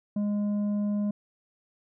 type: tone with tanh clipping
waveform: sine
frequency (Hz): 206.2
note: G#3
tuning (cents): -12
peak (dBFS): -26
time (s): 0.16-1.11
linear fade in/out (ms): 5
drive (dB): 6
effects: none